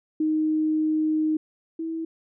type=tone pair in turn; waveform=sine; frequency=311.1 / 325.2 Hz; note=D#4 / E4; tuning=0 / -23 cents; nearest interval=minor second; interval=77 cents; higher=second; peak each=-20 / -27 dBFS; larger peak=first; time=0.2-1.37 / 1.79-2.05 s; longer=first; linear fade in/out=5 ms; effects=none